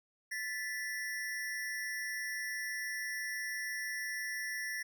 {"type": "ring-modulated tone", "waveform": "square", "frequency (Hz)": 1864.7, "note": "A#6", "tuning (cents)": 0, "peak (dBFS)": -34, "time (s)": [0.31, 4.83], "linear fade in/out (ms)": 10, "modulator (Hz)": 113, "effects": []}